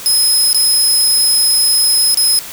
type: tone with dropouts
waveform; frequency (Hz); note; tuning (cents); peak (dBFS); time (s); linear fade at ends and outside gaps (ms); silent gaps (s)
20% pulse; 5110; D#8; +45; -4; 0.06-2.39; 0; 0.53-0.546 / 2.145-2.173
effects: white hiss -29 dBFS RMS until 2.52 s